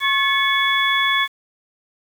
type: tone cluster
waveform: sine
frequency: 1089 / 1723 / 2208 / 3414 Hz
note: C#6 / A6 / C#7 / G#7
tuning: -31 / -37 / -7 / +47 cents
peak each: -21 dBFS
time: 0-1.28 s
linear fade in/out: 50 ms
effects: 7-bit